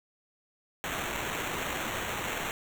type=noise with sample-and-hold; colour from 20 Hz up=white; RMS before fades=-34 dBFS; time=0.84-2.51 s; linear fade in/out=0 ms; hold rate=4900 Hz; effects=none